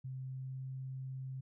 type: tone with pitch glide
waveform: sine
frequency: 130.81 to 131.72 Hz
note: C3 to C3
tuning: 0 to +12 cents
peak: -40 dBFS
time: 0.04-1.41 s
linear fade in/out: 10 ms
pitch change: +12 cents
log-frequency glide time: 0.23-0.66 s
effects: none